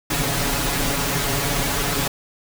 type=noise with comb filter; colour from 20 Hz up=pink; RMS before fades=-22 dBFS; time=0.1-2.08 s; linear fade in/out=5 ms; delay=7.1 ms; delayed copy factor=+1; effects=none